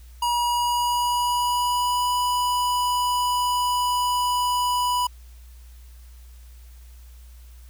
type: tone with pitch glide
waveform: square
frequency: 960 to 985.8 Hz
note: B5 to B5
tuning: -49 to -3 cents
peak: -21 dBFS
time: 0.22-5.07 s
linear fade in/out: 5 ms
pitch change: +46 cents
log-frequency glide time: 0.33-2.11 s
effects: added 60 Hz sine -42 dBFS peak until 7.69 s + white hiss -57 dBFS RMS until 7.69 s